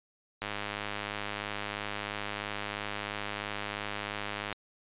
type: click train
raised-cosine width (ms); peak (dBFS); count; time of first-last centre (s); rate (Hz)
0.3; -18; 424; 0.42-4.527; 103
effects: resampled to 8000 Hz